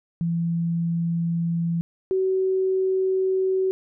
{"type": "tone pair in turn", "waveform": "sine", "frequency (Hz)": [168.4, 378], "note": ["E3", "F#4"], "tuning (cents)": [37, 37], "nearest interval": "octave + major second", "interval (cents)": 1400, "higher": "second", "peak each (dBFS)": [-21, -19], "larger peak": "second", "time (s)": [[0.21, 1.81], [2.11, 3.71]], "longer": "neither", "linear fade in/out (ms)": 0, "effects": []}